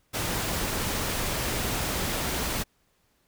pink noise, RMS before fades -29 dBFS, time 0.13-2.64 s, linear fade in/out 20 ms, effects pink hiss -69 dBFS RMS until 3.27 s

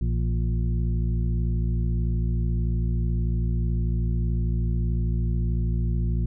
harmonic tone with a mistuned harmonic, 58.27 Hz, A#1, in tune, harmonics 1 / 2 / 3 / 4 / 6, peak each -23 / -27 / -31 / -37 / -42 dBFS, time 0.01-6.26 s, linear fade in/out 5 ms, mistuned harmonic 3, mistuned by -49 cents, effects none

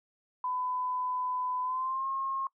sine tone with pitch glide, 1004 to 1076.1 Hz, B5 to C6, +28 to +48 cents, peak -30 dBFS, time 0.44-2.47 s, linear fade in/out 2 ms, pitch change +120 cents, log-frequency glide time 1.62-2.07 s, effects noise-tail reverb RT60 0.1 s tail -22 dB re dry

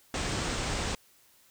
pink low-pass noise, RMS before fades -32 dBFS, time 0.14-0.95 s, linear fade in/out 2 ms, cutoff 8800 Hz, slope 96 dB/octave, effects white hiss -62 dBFS RMS until 1.5 s

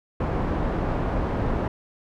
pink low-pass noise, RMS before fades -25 dBFS, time 0.2-1.68 s, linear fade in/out 5 ms, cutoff 990 Hz, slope 12 dB/octave, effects none

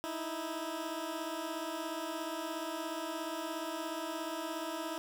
15% pulse beating tone pair, 311.1 / 328.1 Hz, D#4 / E4, 0 / -8 cents, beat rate 17 Hz, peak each -35 / -32 dBFS, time 0.04-4.98 s, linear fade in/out 0 ms, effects none

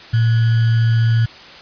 sine tone with sample-and-hold, 114.3 Hz, A#2, 34 cents flat, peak -11 dBFS, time 0.13-1.26 s, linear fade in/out 10 ms, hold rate 1575 Hz, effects white hiss -38 dBFS RMS until 1.61 s + resampled to 11025 Hz

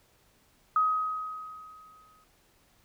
sine tone with exponential decay, 1262 Hz, D#6, 24 cents sharp, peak -20 dBFS, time 0.76-2.24 s, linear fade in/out 2 ms, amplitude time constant 320 ms, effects pink hiss -65 dBFS RMS until 2.84 s

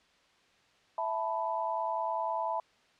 sine chord, E suspended fourth, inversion none, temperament just, 659.3 / 879 / 988.9 Hz, E5 / A5 / B5, 0 / -2 / +2 cents, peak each -35 / -34 / -34 dBFS, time 0.98-2.6 s, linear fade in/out 2 ms, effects white hiss -65 dBFS RMS until 2.99 s + low-pass 4000 Hz 12 dB/octave

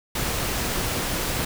pink noise, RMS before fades -26 dBFS, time 0.15-1.45 s, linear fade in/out 5 ms, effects none

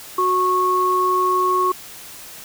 sine tone pair together, 367.1 / 1100 Hz, F#4 / C#6, -14 / -14 cents, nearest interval octave + perfect fifth, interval 1900 cents, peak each -21 / -16 dBFS, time 0.18-1.72 s, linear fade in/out 5 ms, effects white hiss -38 dBFS RMS until 2.44 s

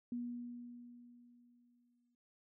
sine tone with exponential decay, 241.4 Hz, B3, 39 cents flat, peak -37 dBFS, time 0.12-2.15 s, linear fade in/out 2 ms, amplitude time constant 440 ms, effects none

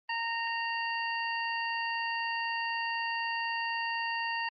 harmonic tone, 924 Hz, A#5, 16 cents flat, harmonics 1 / 2 / 3 / 5, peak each -34 / -35 / -37 / -43 dBFS, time 0.09-4.49 s, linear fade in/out 5 ms, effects Opus 32 kbps

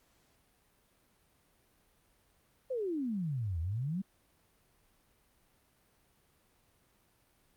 sine exponential two-way sweep, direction down then up, 540 to 78.3 to 201.8 Hz, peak -32 dBFS, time 2.7-4.02 s, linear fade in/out 10 ms, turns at 3.6 s, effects pink hiss -70 dBFS RMS until 7.56 s + Opus 48 kbps

